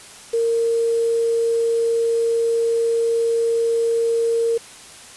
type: tone with quantisation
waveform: sine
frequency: 461.2 Hz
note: A#4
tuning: 19 cents flat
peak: -16 dBFS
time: 0.33-4.58 s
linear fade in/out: 10 ms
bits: 6
effects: white hiss -41 dBFS RMS until 5.16 s + resampled to 24000 Hz